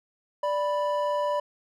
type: tone pair together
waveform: triangle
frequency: 587.3 / 986.9 Hz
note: D5 / B5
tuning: 0 / -2 cents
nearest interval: major sixth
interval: 898 cents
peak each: -24 / -26 dBFS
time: 0.43-1.4 s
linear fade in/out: 5 ms
effects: none